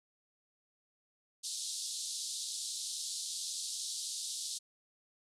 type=band-pass noise; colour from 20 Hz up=pink; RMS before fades=-40 dBFS; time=1.43-4.59 s; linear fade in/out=20 ms; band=3700 to 10000 Hz; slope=48 dB/octave; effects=none